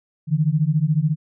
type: beating tone pair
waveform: sine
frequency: 146.83 / 160.83 Hz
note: D3 / E3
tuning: 0 / -42 cents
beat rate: 14 Hz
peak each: -19 dBFS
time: 0.27-1.16 s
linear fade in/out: 50 ms
effects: none